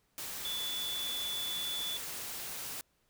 sine tone in noise, 3460 Hz, A7, 30 cents flat, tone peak -35 dBFS, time 0.45-1.97 s, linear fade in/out 0 ms, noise white, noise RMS -41 dBFS, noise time 0.18-2.81 s, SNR +3 dB, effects pink hiss -74 dBFS RMS until 3.09 s

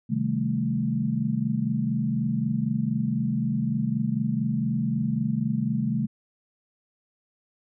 sine chord, A half-diminished seventh, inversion first, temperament equal, 130.81 / 155.56 / 196 / 220 Hz, C3 / Eb3 / G3 / A3, 0 / 0 / 0 / 0 cents, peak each -29 / -30 / -30 / -26 dBFS, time 0.09-6.07 s, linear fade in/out 20 ms, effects none

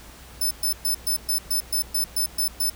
5% pulse tone bursts, 5274 Hz, E8, in tune, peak -15 dBFS, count 11, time 0.41-2.699 s, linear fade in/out 5 ms, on 99 ms, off 120 ms, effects added 60 Hz sine -46 dBFS peak until 2.75 s + pink hiss -46 dBFS RMS until 2.75 s

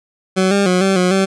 20% pulse tone with pitch steps, 187.9 / 199.8 / 181.6 / 193.1 / 181.1 / 192.6 Hz, F#3 / G3 / F#3 / G3 / F#3 / G3, +27 / +33 / -32 / -26 / -37 / -30 cents, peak -7 dBFS, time 0.36-1.26 s, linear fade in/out 20 ms, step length 150 ms, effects resampled to 22050 Hz

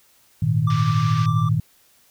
sine chord, Ab suspended second, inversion none, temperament equal, 103.83 / 116.54 / 155.56 Hz, Ab2 / Bb2 / Eb3, 0 / 0 / 0 cents, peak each -24 / -20 / -20 dBFS, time 0.42-1.6 s, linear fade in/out 5 ms
triangle tone with tremolo, 1174.7 Hz, D6, in tune, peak -22 dBFS, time 0.67-1.49 s, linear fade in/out 5 ms, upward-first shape triangle, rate 10 Hz, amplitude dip 45%
pink band-pass noise, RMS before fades -37 dBFS, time 0.7-1.26 s, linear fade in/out 2 ms, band 1300 to 6000 Hz, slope 48 dB/octave
effects white hiss -57 dBFS RMS until 2.1 s

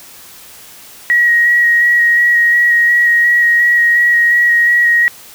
sine tone with vibrato, 1900 Hz, A#6, 33 cents sharp, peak -7 dBFS, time 1.1-5.08 s, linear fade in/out 0 ms, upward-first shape square, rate 2.8 Hz, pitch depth 13 cents each way, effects white hiss -37 dBFS RMS until 5.34 s

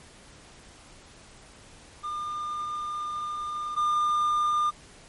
triangle tone pair in turn, 1205 / 1205 Hz, D6 / D6, +44 / +44 cents, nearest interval unison, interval 0 cents, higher neither, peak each -28 / -20 dBFS, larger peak second, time 2.03-3.76 / 3.76-4.71 s, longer first, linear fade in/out 20 ms, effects pink hiss -51 dBFS RMS until 5.08 s + MP3 48 kbps

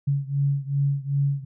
sine beating tone pair, 139.4 / 142 Hz, C#3 / C#3, +10 / +42 cents, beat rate 2.6 Hz, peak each -23 / -25 dBFS, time 0.07-1.45 s, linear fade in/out 10 ms, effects none

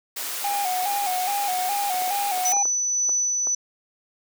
white noise, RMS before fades -30 dBFS, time 0.16-2.53 s, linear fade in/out 10 ms
triangle tone with vibrato, 770 Hz, G5, 31 cents flat, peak -21 dBFS, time 0.44-2.63 s, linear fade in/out 5 ms, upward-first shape square, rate 2.4 Hz, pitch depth 83 cents each way
clicks, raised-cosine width 1 ms, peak -21 dBFS, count 9, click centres 1.943 / 2.02 / 2.078 / 2.377 / 2.535 / 2.567 / 2.655 / 3.093 / 3.471 s
sine tone with tremolo, 5980 Hz, F#8, 17 cents sharp, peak -19 dBFS, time 2.45-3.55 s, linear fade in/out 5 ms, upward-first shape sine, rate 1.9 Hz, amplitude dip 25%
effects high-pass 400 Hz 12 dB/octave

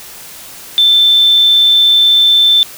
sine tone, 3542 Hz, A7, 11 cents sharp, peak -5 dBFS, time 0.78-2.63 s, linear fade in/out 0 ms, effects white hiss -32 dBFS RMS until 2.77 s

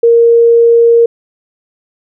sine tone, 466.2 Hz, A#4, in tune, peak -3 dBFS, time 0.03-1.06 s, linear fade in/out 5 ms, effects none

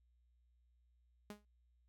sawtooth tone with exponential decay, 207.7 Hz, G#3, in tune, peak -40 dBFS, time 1.3-1.45 s, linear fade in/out 2 ms, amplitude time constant 31 ms, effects added 60 Hz sine -70 dBFS peak until 1.88 s

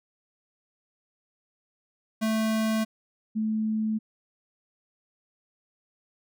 square / sine tone pair in turn, 220 / 217.7 Hz, A3 / A3, 0 / -18 cents, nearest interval unison, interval 18 cents, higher first, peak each -24 dBFS, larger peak neither, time 2.21-2.85 / 3.35-3.99 s, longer neither, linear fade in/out 20 ms, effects none

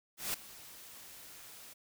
white noise with ADSR envelope, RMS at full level -34 dBFS, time 0.17-1.74 s, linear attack 170 ms, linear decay 4 ms, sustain -18 dB, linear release 17 ms, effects none

